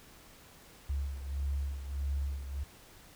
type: beating tone pair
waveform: sine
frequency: 69.3 / 70.9 Hz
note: C#2 / C#2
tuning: 0 / +40 cents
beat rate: 1.6 Hz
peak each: -33 / -39 dBFS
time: 0.89-2.64 s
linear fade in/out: 10 ms
effects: pink hiss -56 dBFS RMS until 3.15 s